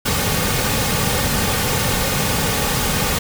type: noise with comb filter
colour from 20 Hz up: pink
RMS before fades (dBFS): -19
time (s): 0.05-3.19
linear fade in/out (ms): 10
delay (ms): 3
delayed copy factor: -0.55
effects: none